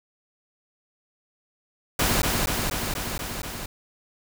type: noise with echo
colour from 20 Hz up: pink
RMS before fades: -22 dBFS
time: 1.99-2.22 s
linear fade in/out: 5 ms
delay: 240 ms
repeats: 6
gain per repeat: -2 dB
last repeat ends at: 3.66 s
effects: none